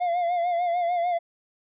triangle tone with vibrato, 698.5 Hz, F5, in tune, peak -20 dBFS, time 0-1.19 s, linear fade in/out 20 ms, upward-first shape sine, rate 6.7 Hz, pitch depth 54 cents each way, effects resampled to 8000 Hz

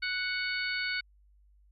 harmonic tone, 740 Hz, F#5, in tune, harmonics 2 / 3 / 4 / 5 / 6, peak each -34 / -34 / -43 / -44 / -37 dBFS, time 0.02-1.01 s, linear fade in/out 10 ms, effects added 50 Hz sine -59 dBFS peak until 1.71 s

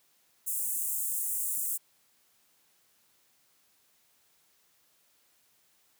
pink high-pass noise, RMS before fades -32 dBFS, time 0.46-1.78 s, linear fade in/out 20 ms, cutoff 7700 Hz, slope 48 dB/octave, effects white hiss -68 dBFS RMS until 5.99 s + high-pass 80 Hz 12 dB/octave

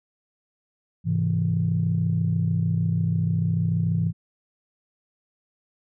sine chord, Ab augmented, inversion none, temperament equal with one note detuned, 104.37 / 130.81 / 164.81 Hz, Ab2 / C3 / E3, +9 / 0 / 0 cents, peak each -24 / -28 / -22 dBFS, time 1.04-4.13 s, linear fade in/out 50 ms, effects tanh soft clip ceiling -12 dBFS

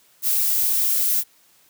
violet noise, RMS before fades -20 dBFS, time 0.22-1.24 s, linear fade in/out 50 ms, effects white hiss -57 dBFS RMS until 1.69 s + high-pass 100 Hz 12 dB/octave

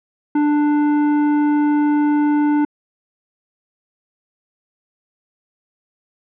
sine tone with tanh clipping, 295.5 Hz, D4, 11 cents sharp, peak -15 dBFS, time 0.35-2.65 s, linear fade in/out 5 ms, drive 13 dB, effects low-pass 2000 Hz 12 dB/octave

